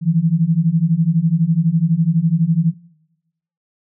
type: beating tone pair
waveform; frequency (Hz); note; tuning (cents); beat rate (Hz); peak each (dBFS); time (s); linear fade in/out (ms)
sine; 157.9 / 169.9; D#3 / F3; +26 / -47; 12; -16 / -15; 0.01-2.74; 50
effects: noise-tail reverb RT60 0.9 s tail -23 dB re dry